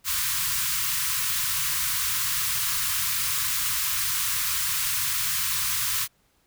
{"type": "band-stop noise", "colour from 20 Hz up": "white", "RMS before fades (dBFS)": -26, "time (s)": [0.04, 6.08], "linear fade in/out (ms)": 50, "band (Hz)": [160, 970], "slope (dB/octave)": 96, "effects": ["pink hiss -66 dBFS RMS until 6.46 s"]}